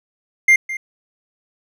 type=tone with echo; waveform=triangle; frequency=2100 Hz; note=C7; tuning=6 cents sharp; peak=-6 dBFS; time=0.48-0.56 s; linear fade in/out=5 ms; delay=210 ms; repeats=1; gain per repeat=-15 dB; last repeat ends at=0.77 s; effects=none